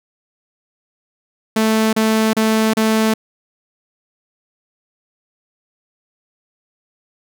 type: tone bursts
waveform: sawtooth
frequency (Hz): 219.9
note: A3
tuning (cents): -1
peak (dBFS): -9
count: 4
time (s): 1.56-3.139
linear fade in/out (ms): 5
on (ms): 370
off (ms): 33
effects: none